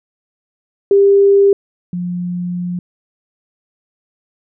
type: tone pair in turn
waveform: sine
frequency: 398.1 / 177.33 Hz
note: G4 / F3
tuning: +27 / +27 cents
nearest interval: octave + major second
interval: 1400 cents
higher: first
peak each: -6 / -18 dBFS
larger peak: first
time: 0.91-1.53 / 1.93-2.79 s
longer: second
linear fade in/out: 2 ms
effects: none